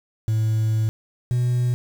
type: tone pair in turn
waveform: sine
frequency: 110 / 123.08 Hz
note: A2 / B2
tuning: 0 / -5 cents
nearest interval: major second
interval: 195 cents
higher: second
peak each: -15 dBFS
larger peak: neither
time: 0.28-0.89 / 1.31-1.74 s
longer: first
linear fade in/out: 0 ms
effects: tanh soft clip ceiling -17 dBFS + 7-bit